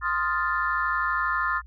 sine chord, F dominant seventh, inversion second, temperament equal, 1046.5 / 1244.5 / 1396.9 / 1760 Hz, C6 / Eb6 / F6 / A6, 0 / 0 / 0 / 0 cents, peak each -28 dBFS, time 0.01-1.62 s, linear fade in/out 50 ms, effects tanh soft clip ceiling -12 dBFS + added 60 Hz sine -43 dBFS peak until 1.66 s

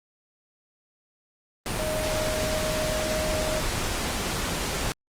sine tone in noise, 622.3 Hz, D#5, in tune, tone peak -28 dBFS, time 1.79-3.6 s, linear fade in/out 0 ms, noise pink, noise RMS -28 dBFS, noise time 1.66-4.92 s, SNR -3 dB, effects low-pass 11000 Hz 12 dB/octave + Opus 32 kbps

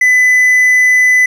triangle tone, 2003 Hz, B6, 24 cents sharp, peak -4 dBFS, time 0.01-1.26 s, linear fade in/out 5 ms, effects none

